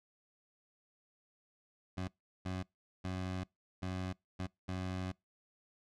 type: tone bursts at uneven times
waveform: 20% pulse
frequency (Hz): 92.5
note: F#2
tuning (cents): 0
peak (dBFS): -32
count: 6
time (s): 1.97-2.08 / 2.45-2.63 / 3.04-3.44 / 3.82-4.13 / 4.39-4.47 / 4.68-5.12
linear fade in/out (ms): 10
effects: noise-tail reverb RT60 0.2 s tail -25 dB re dry + low-pass 6000 Hz 12 dB/octave